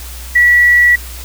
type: tone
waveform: sine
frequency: 1942 Hz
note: B6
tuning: 30 cents flat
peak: -5 dBFS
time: 0.35-0.96 s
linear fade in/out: 10 ms
effects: added 61 Hz sine -27 dBFS peak until 1.24 s + white hiss -32 dBFS RMS until 1.24 s